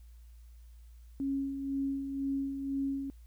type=tone with tremolo; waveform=sine; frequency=274.2 Hz; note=C#4; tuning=19 cents flat; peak=-29 dBFS; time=1.2-3.1 s; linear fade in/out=0 ms; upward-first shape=sine; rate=2 Hz; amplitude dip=50%; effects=added 58 Hz sine -50 dBFS peak until 3.26 s + white hiss -71 dBFS RMS until 3.26 s

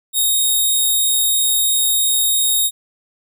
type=tone; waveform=5% pulse; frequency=3729 Hz; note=A#7; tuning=in tune; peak=-6 dBFS; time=0.13-2.71 s; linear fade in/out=50 ms; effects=none

